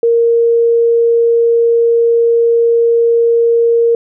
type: tone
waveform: sine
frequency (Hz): 465.5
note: A#4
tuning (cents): -2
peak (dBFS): -7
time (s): 0.03-3.95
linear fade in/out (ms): 2
effects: none